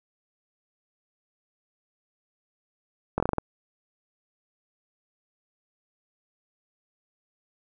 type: slowing click train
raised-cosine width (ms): 1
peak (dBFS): -10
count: 7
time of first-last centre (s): 3.18-3.383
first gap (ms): 21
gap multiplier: 1.19
effects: none